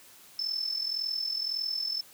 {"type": "tone with amplitude modulation", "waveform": "sine", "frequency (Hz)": 5274, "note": "E8", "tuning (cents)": 0, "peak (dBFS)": -26, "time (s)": [0.39, 2.01], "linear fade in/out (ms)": 2, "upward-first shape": "sine", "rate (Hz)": 41.8, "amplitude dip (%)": 70, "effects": ["white hiss -54 dBFS RMS until 2.13 s", "high-pass 60 Hz 12 dB/octave"]}